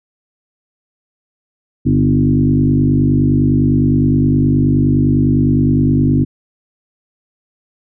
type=tone with frequency modulation; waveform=sine; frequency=196 Hz; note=G3; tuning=in tune; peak=-9 dBFS; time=1.85-6.25 s; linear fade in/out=20 ms; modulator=49.7 Hz; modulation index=2.3; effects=none